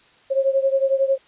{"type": "beating tone pair", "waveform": "sine", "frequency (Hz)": [537, 548], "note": ["C5", "C#5"], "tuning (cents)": [45, -20], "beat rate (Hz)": 11, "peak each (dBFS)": [-18, -21], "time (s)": [0.3, 1.18], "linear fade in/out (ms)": 20, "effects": ["white hiss -54 dBFS RMS until 1.27 s", "resampled to 8000 Hz"]}